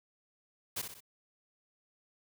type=noise with echo; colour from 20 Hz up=white; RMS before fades=-36 dBFS; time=0.76-0.82 s; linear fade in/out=10 ms; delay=62 ms; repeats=3; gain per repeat=-6 dB; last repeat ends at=1.006 s; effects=none